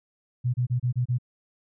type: tone bursts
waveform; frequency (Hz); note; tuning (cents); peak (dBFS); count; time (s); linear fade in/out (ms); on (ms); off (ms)
sine; 123.47; B2; 0; -21; 6; 0.44-1.185; 20; 100; 29
effects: none